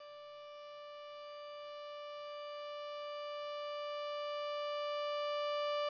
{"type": "tone with level ramp", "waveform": "30% pulse", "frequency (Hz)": 587.3, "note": "D5", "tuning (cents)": 0, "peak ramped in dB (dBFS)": [-48, -31], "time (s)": [0, 5.89], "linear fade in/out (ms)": 5, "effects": ["resampled to 11025 Hz", "11-bit"]}